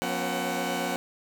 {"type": "tone cluster", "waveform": "15% pulse", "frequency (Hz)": [179.3, 239, 273.2, 752], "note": ["F3", "A#3", "C#4", "F#5"], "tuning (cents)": [46, 43, -25, 28], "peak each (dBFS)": -27, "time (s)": [0.02, 0.96], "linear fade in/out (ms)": 0, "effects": []}